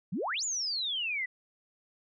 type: exponential two-way sweep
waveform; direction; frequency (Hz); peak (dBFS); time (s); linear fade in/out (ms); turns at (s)
sine; up then down; 149.6 to 7210 to 1949; -30; 0.12-1.26; 10; 0.44
effects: none